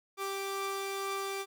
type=tone pair together; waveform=sawtooth; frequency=392 / 1173.9 Hz; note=G4 / D6; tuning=0 / -1 cents; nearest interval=octave + perfect fifth; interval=1899 cents; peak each=-32 / -34 dBFS; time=0.17-1.46 s; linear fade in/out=50 ms; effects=none